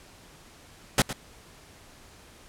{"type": "noise with echo", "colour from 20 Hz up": "pink", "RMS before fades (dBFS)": -20, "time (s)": [0.98, 1.02], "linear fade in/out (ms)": 2, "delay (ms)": 110, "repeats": 1, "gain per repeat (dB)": -13, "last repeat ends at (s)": 1.13, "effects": ["pink hiss -52 dBFS RMS until 2.48 s", "low-pass 11000 Hz 12 dB/octave"]}